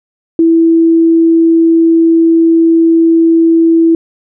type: tone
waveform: sine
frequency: 329.6 Hz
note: E4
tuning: in tune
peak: -4 dBFS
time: 0.39-3.95 s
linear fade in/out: 2 ms
effects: none